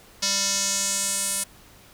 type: tone with band-pass filter sweep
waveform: square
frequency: 197.4 Hz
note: G3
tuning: 12 cents sharp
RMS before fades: -25 dBFS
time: 0.22-1.44 s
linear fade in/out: 10 ms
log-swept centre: 5400 to 9500 Hz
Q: 2.7
effects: pink hiss -51 dBFS RMS until 1.93 s